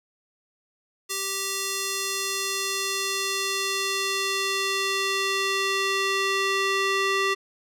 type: tone with band-pass filter sweep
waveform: square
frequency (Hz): 390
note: G4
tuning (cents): -9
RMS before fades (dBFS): -26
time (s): 1.09-7.35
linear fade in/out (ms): 20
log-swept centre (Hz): 7800 to 2300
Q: 0.75
effects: none